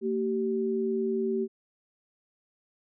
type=tone pair together; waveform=sine; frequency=227.5 / 385 Hz; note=A#3 / G4; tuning=-42 / -31 cents; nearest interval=major sixth; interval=911 cents; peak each=-30 / -27 dBFS; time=0.01-1.48 s; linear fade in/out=50 ms; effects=none